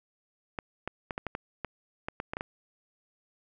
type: clicks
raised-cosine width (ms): 0.5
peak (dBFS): -18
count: 12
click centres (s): 0.588 / 0.876 / 1.108 / 1.179 / 1.267 / 1.351 / 1.647 / 2.085 / 2.201 / 2.335 / 2.369 / 2.409
effects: none